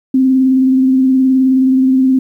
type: tone with vibrato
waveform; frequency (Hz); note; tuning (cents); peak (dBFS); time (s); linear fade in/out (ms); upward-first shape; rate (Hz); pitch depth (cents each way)
sine; 261.6; C4; 0; -7; 0.14-2.19; 5; sine; 19; 26
effects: 8-bit